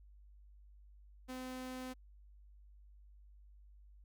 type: tone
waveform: sawtooth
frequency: 256.2 Hz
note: C4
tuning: 36 cents flat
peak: -39 dBFS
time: 1.28-1.94 s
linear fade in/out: 20 ms
effects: added 50 Hz sine -57 dBFS peak until 4.04 s